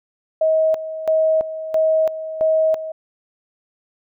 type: tone with tremolo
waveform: sine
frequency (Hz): 635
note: D#5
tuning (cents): +35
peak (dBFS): -13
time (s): 0.41-2.92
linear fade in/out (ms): 5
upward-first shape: square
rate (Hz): 1.5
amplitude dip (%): 75
effects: none